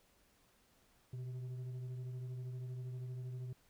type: tone with frequency modulation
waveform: sine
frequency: 125.2 Hz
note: B2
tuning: 24 cents sharp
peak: -39 dBFS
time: 1.13-3.53 s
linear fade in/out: 5 ms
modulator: 263 Hz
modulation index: 0.26
effects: tanh soft clip ceiling -40 dBFS + pink hiss -71 dBFS RMS until 3.69 s